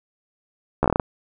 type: slowing click train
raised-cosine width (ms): 1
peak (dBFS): -4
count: 8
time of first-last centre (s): 0.83-0.998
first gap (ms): 13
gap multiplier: 1.2
effects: none